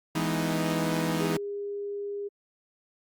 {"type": "chord", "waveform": "sawtooth", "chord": "E major seventh", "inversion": "none", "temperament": "equal", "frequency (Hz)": [164.81, 207.7, 246.9, 311.1], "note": ["E3", "G#3", "B3", "D#4"], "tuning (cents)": [0, 0, 0, 0], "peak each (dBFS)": [-25, -30, -31, -27], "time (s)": [0.15, 1.37], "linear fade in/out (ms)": 5}
{"type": "tone", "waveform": "sine", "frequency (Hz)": 405.7, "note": "G#4", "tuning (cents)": -41, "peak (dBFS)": -31, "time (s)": [1.19, 2.29], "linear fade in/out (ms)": 20}
{"effects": ["Opus 48 kbps"]}